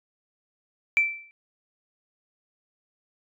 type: tone with exponential decay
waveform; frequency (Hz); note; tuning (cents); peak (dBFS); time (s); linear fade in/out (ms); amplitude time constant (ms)
sine; 2334; D7; -11; -14; 0.97-1.31; 0; 73
effects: tanh soft clip ceiling -10 dBFS